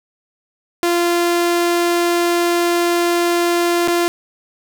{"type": "tone with dropouts", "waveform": "sawtooth", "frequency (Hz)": 345.7, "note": "F4", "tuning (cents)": -18, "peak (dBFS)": -10, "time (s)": [0.83, 4.08], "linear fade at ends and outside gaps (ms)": 0, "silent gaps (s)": [3.876, 3.883], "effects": []}